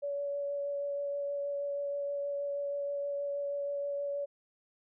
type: tone with vibrato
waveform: sine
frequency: 568 Hz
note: C#5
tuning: 42 cents sharp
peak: -32 dBFS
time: 0.02-4.26 s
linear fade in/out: 20 ms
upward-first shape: sine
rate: 6.3 Hz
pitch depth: 10 cents each way
effects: none